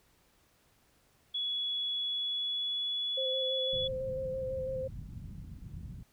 sine tone with pitch glide, 3384 to 3406 Hz, G#7 to G#7, +32 to +43 cents, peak -31 dBFS, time 1.34-3.88 s, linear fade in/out 10 ms, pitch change +11 cents, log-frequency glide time 1.92-3.11 s
sine tone with vibrato, 523.3 Hz, C5, in tune, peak -33 dBFS, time 3.17-4.88 s, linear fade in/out 10 ms, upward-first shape square, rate 6 Hz, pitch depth 15 cents each way
white low-pass noise, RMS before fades -44 dBFS, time 3.73-6.03 s, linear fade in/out 5 ms, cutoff 160 Hz, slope 24 dB/octave
effects pink hiss -68 dBFS RMS until 6.12 s

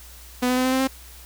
sawtooth tone with pitch steps, 249 / 252.2 / 255.4 / 258.7 / 262 / 265.3 Hz, B3 / B3 / C4 / C4 / C4 / C4, +14 / +36 / -42 / -19 / +2 / +24 cents, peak -15 dBFS, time 0.42-0.876 s, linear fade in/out 10 ms, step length 76 ms, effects added 60 Hz sine -44 dBFS peak until 1.25 s + white hiss -46 dBFS RMS until 1.25 s

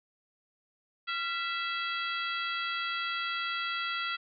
harmonic tone with a mistuned harmonic, 659.3 Hz, E5, in tune, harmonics 2 / 3 / 4 / 5 / 6 / 7, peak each -34 / -38 / -39 / -38 / -44 / -46 dBFS, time 1.07-4.17 s, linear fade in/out 20 ms, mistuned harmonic 2, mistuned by +73 cents, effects none

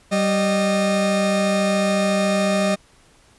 40% pulse tone pair together, 194.03 / 616 Hz, G3 / D#5, -17 / -17 cents, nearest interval octave + minor sixth, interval 2000 cents, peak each -19 dBFS, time 0.11-2.76 s, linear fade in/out 20 ms, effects pink hiss -54 dBFS RMS until 3.38 s + resampled to 24000 Hz

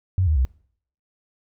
sine tone with pitch steps, 92.9 / 77.22 / 64.19 Hz, F#2 / D#2 / C2, +7 / -13 / -32 cents, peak -16 dBFS, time 0.18-0.45 s, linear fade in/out 0 ms, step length 90 ms, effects noise-tail reverb RT60 0.6 s tail -23 dB re dry

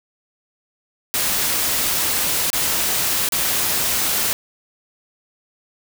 white noise with dropouts, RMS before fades -20 dBFS, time 1.14-4.33 s, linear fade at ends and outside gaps 0 ms, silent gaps 2.502-2.531 / 3.288-3.322 s, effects none

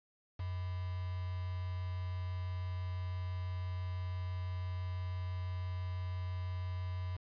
sine tone with quantisation, 90.6 Hz, F#2, 36 cents flat, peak -36 dBFS, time 0.39-7.17 s, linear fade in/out 10 ms, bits 8, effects resampled to 11025 Hz

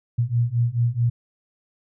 sine beating tone pair, 116.54 / 121.14 Hz, A#2 / B2, 0 / -33 cents, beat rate 4.6 Hz, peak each -22 / -21 dBFS, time 0.18-1.1 s, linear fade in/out 10 ms, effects none

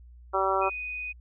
harmonic tone, 192.2 Hz, G3, 34 cents flat, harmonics 2 / 3 / 4 / 5 / 6 / 7, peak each -30 / -30 / -30 / -30 / -30 / -30 dBFS, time 0.33-0.7 s, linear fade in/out 20 ms
sine tone, 2489 Hz, D#7, in tune, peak -32 dBFS, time 0.61-1.13 s, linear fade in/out 20 ms
effects added 60 Hz sine -47 dBFS peak until 1.2 s

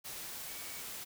sine tone in noise, 2258 Hz, C#7, 31 cents sharp, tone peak -54 dBFS, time 0.47-0.82 s, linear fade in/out 20 ms, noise white, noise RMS -44 dBFS, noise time 0.04-1.05 s, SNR -13 dB, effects none

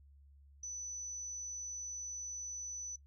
sine tone, 5980 Hz, F#8, 17 cents sharp, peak -40 dBFS, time 0.63-2.96 s, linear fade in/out 5 ms, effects noise-tail reverb RT60 0.1 s tail -19 dB re dry + added 70 Hz sine -58 dBFS peak until 3.06 s

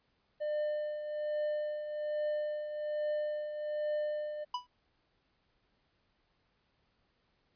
triangle tone with tremolo, 601 Hz, D5, 40 cents sharp, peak -28 dBFS, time 0.4-4.45 s, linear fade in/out 20 ms, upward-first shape triangle, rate 1.2 Hz, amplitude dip 60%
square tone with exponential decay, 987.8 Hz, B5, in tune, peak -30 dBFS, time 4.54-4.67 s, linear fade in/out 5 ms, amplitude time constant 28 ms
effects pink hiss -75 dBFS RMS until 7.55 s + resampled to 11025 Hz

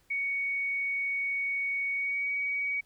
sine tone with pitch glide, 2232 to 2258 Hz, C#7 to C#7, +11 to +31 cents, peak -28 dBFS, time 0.1-2.81 s, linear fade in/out 10 ms, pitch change +20 cents, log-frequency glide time 1.93-2.29 s, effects pink hiss -67 dBFS RMS until 2.85 s

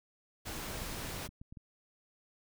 pink noise, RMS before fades -41 dBFS, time 0.45-1.28 s, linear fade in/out 20 ms
clicks, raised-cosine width 5 ms, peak -36 dBFS, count 12, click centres 0.82 / 0.915 / 0.948 / 0.996 / 1.097 / 1.144 / 1.178 / 1.234 / 1.29 / 1.415 / 1.525 / 1.572 s
effects none

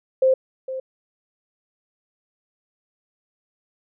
sine tone with echo, 523.3 Hz, C5, in tune, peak -13 dBFS, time 0.22-0.34 s, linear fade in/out 5 ms, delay 460 ms, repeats 1, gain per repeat -13 dB, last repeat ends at 0.8 s, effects none

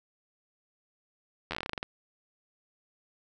slowing click train, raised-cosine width 0.3 ms, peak -17 dBFS, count 13, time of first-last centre 1.51-1.829 s, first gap 11 ms, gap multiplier 1.15, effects none

